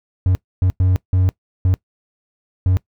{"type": "tone bursts at uneven times", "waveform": "triangle", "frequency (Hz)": 92.5, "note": "F#2", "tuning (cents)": 0, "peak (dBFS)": -10, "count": 6, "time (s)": [[0.26, 0.35], [0.62, 0.7], [0.8, 0.96], [1.13, 1.29], [1.65, 1.74], [2.66, 2.77]], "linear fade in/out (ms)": 0, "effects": ["noise-tail reverb RT60 0.1 s tail -21 dB re dry"]}